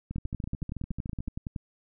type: two click trains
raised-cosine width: 5 ms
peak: -21 / -23 dBFS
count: 16 / 17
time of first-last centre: 0.16-1.562 / 0.11-1.278 s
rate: 10.7 / 13.7 Hz
effects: none